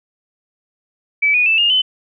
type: tone with pitch steps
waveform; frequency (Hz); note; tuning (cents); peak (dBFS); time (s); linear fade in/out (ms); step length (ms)
sine; 2300 / 2465 / 2642 / 2832 / 3035; D7 / D#7 / E7 / F7 / F#7; -37 / -17 / +3 / +23 / +43; -11; 1.22-1.82; 10; 120
effects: none